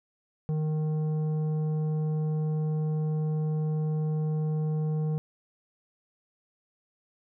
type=tone with tanh clipping; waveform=sine; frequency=154.6 Hz; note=D#3; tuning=11 cents flat; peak=-27 dBFS; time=0.49-5.18 s; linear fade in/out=0 ms; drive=9 dB; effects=none